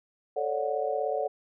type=chord; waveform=sine; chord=D major seventh; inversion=second; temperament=just; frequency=440.5 / 550.6 / 587.3 / 734.2 Hz; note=A4 / C#5 / D5 / F#5; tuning=+2 / -12 / 0 / -14 cents; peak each=-32 dBFS; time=0.36-1.28 s; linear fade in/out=10 ms; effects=none